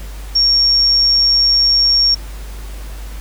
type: tone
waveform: sine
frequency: 5530 Hz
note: F8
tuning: 18 cents flat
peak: -9 dBFS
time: 0.35-2.15 s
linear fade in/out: 10 ms
effects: added 50 Hz sine -26 dBFS peak until 3.2 s + pink hiss -38 dBFS RMS until 3.2 s